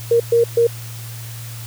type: tone bursts at uneven times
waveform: sine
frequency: 467.6 Hz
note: A#4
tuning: 5 cents sharp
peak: -10 dBFS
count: 3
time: 0.11-0.2 / 0.32-0.44 / 0.57-0.67 s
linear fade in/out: 5 ms
effects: added 115 Hz sine -30 dBFS peak until 1.66 s + white hiss -37 dBFS RMS until 1.66 s